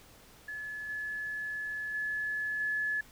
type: tone with level steps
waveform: sine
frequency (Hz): 1713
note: A6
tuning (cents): -47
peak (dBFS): -37 / -34 / -31 / -29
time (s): 0.48-3.01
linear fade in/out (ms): 5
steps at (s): 0.89 / 1.94 / 2.6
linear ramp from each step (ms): 5
effects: pink hiss -57 dBFS RMS until 3.11 s